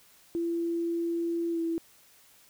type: tone with pitch glide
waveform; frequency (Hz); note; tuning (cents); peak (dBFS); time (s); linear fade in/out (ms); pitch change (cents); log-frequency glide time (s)
sine; 337.7 to 331.3; E4 to E4; +42 to +9; -27; 0.35-1.78; 0; -33; 1.51-1.59
effects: white hiss -59 dBFS RMS until 2.49 s